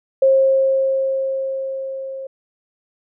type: tone with level ramp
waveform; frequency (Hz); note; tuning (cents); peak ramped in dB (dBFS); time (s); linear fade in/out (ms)
sine; 535; C5; +38; -9 to -27; 0.22-2.27; 5
effects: none